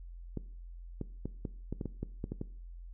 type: clicks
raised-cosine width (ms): 3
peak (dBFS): -23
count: 11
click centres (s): 0.373 / 1.013 / 1.256 / 1.452 / 1.726 / 1.812 / 1.857 / 2.03 / 2.241 / 2.32 / 2.414
effects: noise-tail reverb RT60 0.5 s tail -19 dB re dry + added 43 Hz sine -44 dBFS peak until 2.93 s